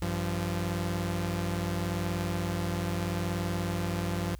sawtooth tone pair together, 96.59 / 172.4 Hz, G2 / F3, -25 / -22 cents, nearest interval minor seventh, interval 1003 cents, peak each -28 dBFS, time 0.02-4.35 s, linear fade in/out 0 ms, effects added 57 Hz sine -43 dBFS peak until 4.39 s + white hiss -63 dBFS RMS until 4.39 s

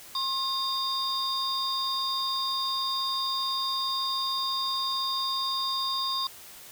sine tone cluster, 1071 / 3658 / 4818 Hz, C6 / A#7 / D8, +40 / -33 / +43 cents, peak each -31 dBFS, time 0.15-6.27 s, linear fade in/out 2 ms, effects white hiss -47 dBFS RMS until 6.71 s

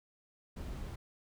brown noise, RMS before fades -42 dBFS, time 0.56-0.96 s, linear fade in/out 10 ms, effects none

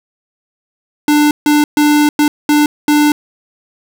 square tone bursts at uneven times, 296.6 Hz, D4, 17 cents sharp, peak -8 dBFS, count 6, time 1.08-1.31 / 1.46-1.64 / 1.77-2.09 / 2.19-2.28 / 2.49-2.66 / 2.88-3.12 s, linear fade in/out 2 ms, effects none

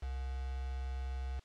sine tone with quantisation, 65.41 Hz, C2, in tune, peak -36 dBFS, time 0.02-1.4 s, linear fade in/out 10 ms, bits 8, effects white hiss -67 dBFS RMS until 1.44 s + low-pass 5000 Hz 12 dB/octave

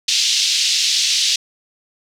white band-pass noise, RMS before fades -17 dBFS, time 0.08-1.36 s, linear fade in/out 5 ms, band 3000 to 5600 Hz, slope 24 dB/octave, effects none

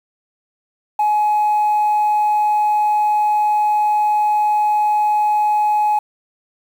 sine tone, 843 Hz, G#5, 26 cents sharp, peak -11 dBFS, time 0.99-5.99 s, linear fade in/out 5 ms, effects tanh soft clip ceiling -11 dBFS + 7-bit

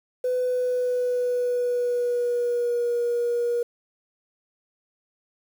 sine tone with pitch glide, 502 to 477.4 Hz, B4 to A#4, +28 to +41 cents, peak -20 dBFS, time 0.24-3.63 s, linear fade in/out 5 ms, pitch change -87 cents, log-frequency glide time 0.35-2.96 s, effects tanh soft clip ceiling -18 dBFS + 8-bit

